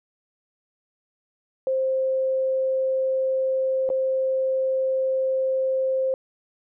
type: tone with dropouts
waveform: sine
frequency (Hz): 526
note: C5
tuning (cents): +9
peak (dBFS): -20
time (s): 1.67-6.14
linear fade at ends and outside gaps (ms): 1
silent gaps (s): 3.891-3.901
effects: none